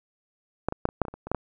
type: clicks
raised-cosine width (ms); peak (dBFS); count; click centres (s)
1; -10 / -16 / -7 / -19 / -7 / -21 / -20 / -26 / -22 / -11 / -13; 11; 0.686 / 0.724 / 0.854 / 0.889 / 1.017 / 1.052 / 1.083 / 1.14 / 1.27 / 1.316 / 1.347
effects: none